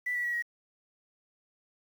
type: tone with pitch steps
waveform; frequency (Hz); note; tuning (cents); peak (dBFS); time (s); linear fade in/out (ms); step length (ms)
triangle; 1975.5 / 1949.4 / 1923.7 / 1898.3; B6 / B6 / B6 / A#6; 0 / -23 / -46 / +31; -25; 0.06-0.424; 10; 91
effects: tanh soft clip ceiling -27 dBFS + 9-bit